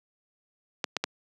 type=clicks; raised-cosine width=0.2 ms; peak=-9 dBFS; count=3; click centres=0.842 / 0.967 / 1.04 s; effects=high-pass 200 Hz 12 dB/octave